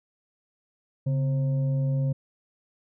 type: tone with frequency modulation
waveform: sine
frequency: 138.59 Hz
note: C#3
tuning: in tune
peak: -22 dBFS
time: 1.06-2.13 s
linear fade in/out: 10 ms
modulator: 394 Hz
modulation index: 0.34
effects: none